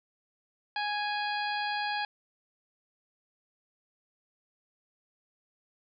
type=harmonic tone with a mistuned harmonic; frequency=830.6 Hz; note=G#5; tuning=in tune; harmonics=1 / 2 / 3 / 4 / 5 / 6; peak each=-32 / -35 / -39 / -41 / -42 / -43 dBFS; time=0.76-2.05 s; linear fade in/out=2 ms; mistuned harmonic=6; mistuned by=-74 cents; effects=none